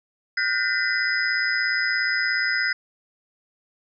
sine tone cluster, 1441 / 1558 / 1835 / 2008 / 5030 Hz, F#6 / G6 / A#6 / B6 / D#8, -46 / -11 / -28 / +28 / +18 cents, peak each -27 / -26 / -30 / -25 / -29 dBFS, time 0.37-2.73 s, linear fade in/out 5 ms, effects none

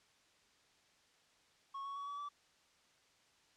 triangle tone with pitch steps, 1099 / 1113.1 / 1127.3 / 1141.7 / 1156.3 Hz, C#6 / C#6 / C#6 / D6 / D6, -15 / +7 / +29 / -49 / -27 cents, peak -40 dBFS, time 1.74-2.29 s, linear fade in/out 10 ms, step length 110 ms, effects white hiss -70 dBFS RMS until 3.56 s + low-pass 6000 Hz 12 dB/octave

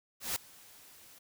white noise with ADSR envelope, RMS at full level -32 dBFS, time 0.2-1.19 s, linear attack 160 ms, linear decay 4 ms, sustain -24 dB, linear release 10 ms, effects none

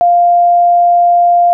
sine tone, 698.5 Hz, F5, in tune, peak -5 dBFS, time 0.01-1.53 s, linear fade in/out 0 ms, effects none

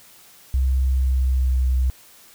sine tone with pitch glide, 65.41 to 64.06 Hz, C2 to C2, 0 to -36 cents, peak -16 dBFS, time 0.54-1.9 s, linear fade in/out 0 ms, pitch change -36 cents, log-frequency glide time 0.86-1.59 s, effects white hiss -49 dBFS RMS until 2.34 s

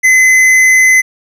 sine tone with hard clipping, 2038 Hz, C7, 46 cents flat, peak -6 dBFS, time 0.03-1.02 s, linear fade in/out 20 ms, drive 10 dB, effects none

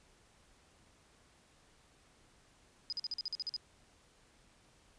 sine tone bursts, 4978 Hz, D#8, in tune, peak -35 dBFS, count 10, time 2.9-3.564 s, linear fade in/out 0 ms, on 25 ms, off 46 ms, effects pink hiss -66 dBFS RMS until 4.98 s + resampled to 22050 Hz

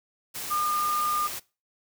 sine tone in noise, 1210 Hz, D#6, 49 cents flat, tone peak -24 dBFS, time 0.5-1.28 s, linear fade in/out 20 ms, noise white, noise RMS -35 dBFS, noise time 0.34-1.4 s, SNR +8 dB, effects noise-tail reverb RT60 0.3 s tail -21 dB re dry

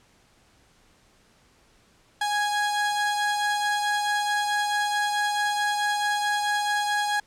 30% pulse tone pair together, 828.3 / 1661.2 Hz, G#5 / G#6, -5 / 0 cents, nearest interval octave, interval 1205 cents, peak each -21 / -28 dBFS, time 2.21-7.2 s, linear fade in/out 5 ms, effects pink hiss -60 dBFS RMS until 7.26 s + low-pass 9000 Hz 12 dB/octave

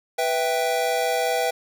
square chord, E minor, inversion second, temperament equal, 493.9 / 659.3 / 784 Hz, B4 / E5 / G5, 0 / 0 / 0 cents, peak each -26 dBFS, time 0.18-1.51 s, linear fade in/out 10 ms, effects none

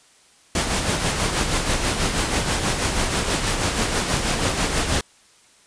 pink noise with tremolo, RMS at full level -20 dBFS, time 0.55-5.01 s, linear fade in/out 2 ms, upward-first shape sine, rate 6.2 Hz, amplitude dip 45%, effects white hiss -54 dBFS RMS until 5.66 s + resampled to 22050 Hz

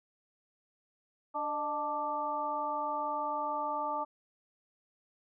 harmonic tone with a mistuned harmonic, 293.9 Hz, D4, 1 cent sharp, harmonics 1 / 2 / 3 / 4, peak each -45 / -39 / -34 / -36 dBFS, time 1.34-4.05 s, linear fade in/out 20 ms, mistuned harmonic 2, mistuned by +59 cents, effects none

